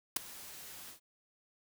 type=noise with ADSR envelope; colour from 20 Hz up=white; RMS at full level=-27 dBFS; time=0.16-1 s; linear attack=6 ms; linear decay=7 ms; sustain=-22 dB; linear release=110 ms; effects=none